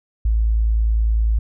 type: tone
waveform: sine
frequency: 55 Hz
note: A1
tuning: in tune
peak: -14 dBFS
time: 0.25-1.39 s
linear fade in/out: 5 ms
effects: none